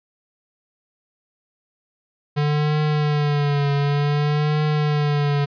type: tone with vibrato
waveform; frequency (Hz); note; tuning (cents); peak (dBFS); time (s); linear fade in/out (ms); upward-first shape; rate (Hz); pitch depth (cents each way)
square; 146.83; D3; 0; -18; 2.36-5.46; 20; triangle; 0.55; 61
effects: resampled to 11025 Hz